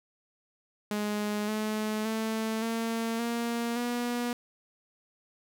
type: tone with pitch steps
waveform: sawtooth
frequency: 208.9 / 215 / 221.3 / 227.8 / 234.5 / 241.4 Hz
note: G#3 / A3 / A3 / A#3 / A#3 / B3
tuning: +10 / -40 / +10 / -40 / +11 / -39 cents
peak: -25 dBFS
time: 0.91-4.33 s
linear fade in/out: 2 ms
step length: 570 ms
effects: none